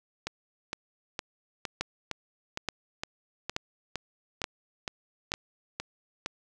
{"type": "two click trains", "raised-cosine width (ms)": 0.2, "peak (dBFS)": [-15, -12], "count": [14, 5], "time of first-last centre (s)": [[0.27, 6.261], [1.81, 5.319]], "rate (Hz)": [2.17, 1.14], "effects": []}